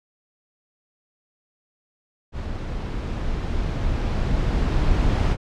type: noise with level ramp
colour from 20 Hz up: brown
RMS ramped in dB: -29 to -18 dBFS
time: 2.32-5.37 s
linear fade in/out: 50 ms
effects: low-pass 5000 Hz 12 dB/octave